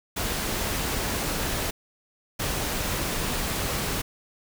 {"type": "noise bursts at uneven times", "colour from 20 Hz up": "pink", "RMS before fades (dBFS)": -28, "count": 2, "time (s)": [[0.16, 1.71], [2.39, 4.02]], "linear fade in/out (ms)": 10, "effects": []}